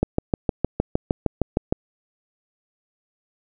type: click train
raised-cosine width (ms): 2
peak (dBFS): -5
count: 12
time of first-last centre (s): 0.03-1.725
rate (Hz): 6.49
effects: none